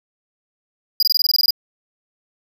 square tone bursts, 4878 Hz, D#8, 35 cents flat, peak -13 dBFS, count 11, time 1-1.507 s, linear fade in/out 2 ms, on 27 ms, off 21 ms, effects none

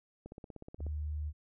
click train, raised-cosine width 2 ms, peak -33 dBFS, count 11, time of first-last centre 0.26-0.866 s, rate 16.5 Hz
sine tone, 75.4 Hz, D2, 46 cents sharp, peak -34 dBFS, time 0.78-1.33 s, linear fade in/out 50 ms
effects none

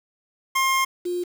25% pulse / sine tone pair in turn, 1064 / 354.3 Hz, C6 / F4, +29 / +25 cents, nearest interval octave + perfect fifth, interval 1904 cents, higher first, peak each -15 / -23 dBFS, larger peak first, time 0.55-0.85 / 1.05-1.24 s, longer first, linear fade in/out 10 ms, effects 7-bit

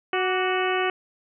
harmonic tone with a mistuned harmonic, 370 Hz, F#4, in tune, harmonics 1 / 2 / 3 / 4 / 5 / 6 / 7 / 8, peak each -25 / -28 / -30 / -31 / -32 / -33 / -33 / -34 dBFS, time 0.13-0.9 s, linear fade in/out 2 ms, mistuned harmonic 3, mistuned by +68 cents, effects none

